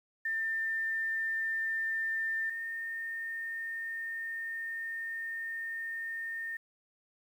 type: tone pair in turn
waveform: sine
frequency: 1796 / 1823.2 Hz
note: A6 / A#6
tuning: +35 / -39 cents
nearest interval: unison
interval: 26 cents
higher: second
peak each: -30 / -35 dBFS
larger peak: first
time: 0.25-2.5 / 2.5-6.57 s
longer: second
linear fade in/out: 5 ms
effects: 10-bit